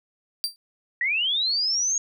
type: tone with exponential decay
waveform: 40% pulse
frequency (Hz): 4699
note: D8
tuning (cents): 0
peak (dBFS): -18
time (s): 0.44-0.56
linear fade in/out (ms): 0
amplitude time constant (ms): 26
type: linear sweep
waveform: sine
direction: up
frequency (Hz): 1864.7 to 6645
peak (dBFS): -21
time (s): 1.01-1.98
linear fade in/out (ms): 2
effects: none